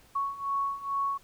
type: beating tone pair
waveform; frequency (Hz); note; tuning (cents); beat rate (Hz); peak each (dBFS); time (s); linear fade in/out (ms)
sine; 1108.7 / 1111; C#6 / C#6; 0 / +4; 2.3; -33 / -30; 0.15-1.18; 10
effects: pink hiss -59 dBFS RMS until 1.23 s